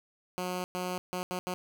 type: tone bursts at uneven times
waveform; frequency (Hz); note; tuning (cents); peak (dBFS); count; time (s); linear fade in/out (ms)
10% pulse; 181.4; F#3; -34; -24; 5; 0.38-0.64 / 0.75-0.98 / 1.13-1.23 / 1.31-1.39 / 1.47-1.54; 0
effects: none